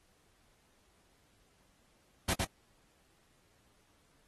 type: noise with echo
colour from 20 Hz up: pink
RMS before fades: -31 dBFS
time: 2.28-2.34 s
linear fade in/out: 10 ms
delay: 110 ms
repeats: 1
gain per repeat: -3 dB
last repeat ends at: 2.45 s
effects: pink hiss -70 dBFS RMS until 4.27 s + AAC 32 kbps